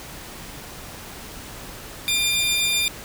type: tone pair together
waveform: sawtooth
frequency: 2400 / 3596 Hz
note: D7 / A7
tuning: +37 / +37 cents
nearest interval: perfect fifth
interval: 700 cents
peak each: -19 dBFS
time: 2.08-2.88 s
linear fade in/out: 0 ms
effects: pink hiss -38 dBFS RMS until 3.04 s